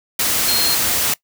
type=tone in noise; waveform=sine; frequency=4217 Hz; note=C8; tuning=13 cents sharp; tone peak=-17 dBFS; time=0.48-0.75 s; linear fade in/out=5 ms; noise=white; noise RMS=-18 dBFS; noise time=0.19-1.14 s; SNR=-2 dB; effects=noise-tail reverb RT60 0.1 s tail -21 dB re dry